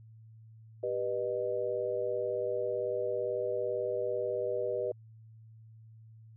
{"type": "chord", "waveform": "sine", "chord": "G augmented", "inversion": "none", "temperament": "just", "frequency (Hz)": [392, 490, 612.5], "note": ["G4", "B4", "D#5"], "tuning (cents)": [0, -14, -27], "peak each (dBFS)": [-36, -33, -35], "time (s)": [0.83, 4.92], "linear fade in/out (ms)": 5, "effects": ["added 111 Hz sine -51 dBFS peak until 6.36 s"]}